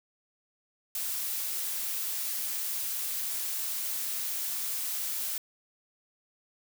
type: noise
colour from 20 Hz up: blue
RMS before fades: -33 dBFS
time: 0.95-5.38 s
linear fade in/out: 2 ms
effects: none